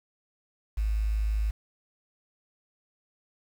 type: tone with quantisation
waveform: sine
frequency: 53.1 Hz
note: G#1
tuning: 39 cents sharp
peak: -24 dBFS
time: 0.77-1.51 s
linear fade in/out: 10 ms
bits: 8
effects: none